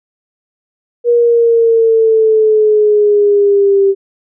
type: exponential sweep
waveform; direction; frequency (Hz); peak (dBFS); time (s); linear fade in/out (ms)
sine; down; 478.9 to 390.5; -6; 1.04-3.95; 50
effects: none